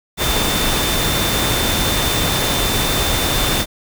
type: tone in noise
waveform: sine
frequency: 3568 Hz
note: A7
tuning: 23 cents sharp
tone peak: -23 dBFS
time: 0.17-3.66 s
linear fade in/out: 50 ms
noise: pink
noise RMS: -18 dBFS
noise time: 0.17-3.66 s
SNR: -8 dB
effects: none